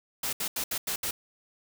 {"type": "noise bursts at uneven times", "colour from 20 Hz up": "white", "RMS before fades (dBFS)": -31, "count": 6, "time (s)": [[0.23, 0.33], [0.4, 0.48], [0.56, 0.64], [0.71, 0.78], [0.87, 0.96], [1.03, 1.11]], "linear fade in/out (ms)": 5, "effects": []}